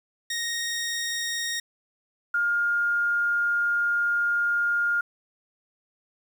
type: tone pair in turn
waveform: 15% pulse / sine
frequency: 1864.7 / 1413.6 Hz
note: A#6 / F6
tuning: 0 / +21 cents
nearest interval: perfect fourth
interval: 479 cents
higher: first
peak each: -21 dBFS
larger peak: neither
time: 0.3-1.6 / 2.34-5.01 s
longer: second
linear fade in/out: 5 ms
effects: 9-bit